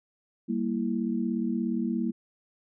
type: chord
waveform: sine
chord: E diminished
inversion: first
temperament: equal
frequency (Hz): 196 / 233.1 / 329.6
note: G3 / Bb3 / E4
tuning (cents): 0 / 0 / 0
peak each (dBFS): -31 / -28 / -33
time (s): 0.48-2.12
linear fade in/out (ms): 20
effects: none